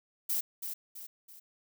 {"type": "noise with echo", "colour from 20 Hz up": "violet", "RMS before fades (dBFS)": -31, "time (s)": [0.29, 0.41], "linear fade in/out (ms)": 10, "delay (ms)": 330, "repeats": 3, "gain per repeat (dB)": -7, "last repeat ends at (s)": 1.4, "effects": []}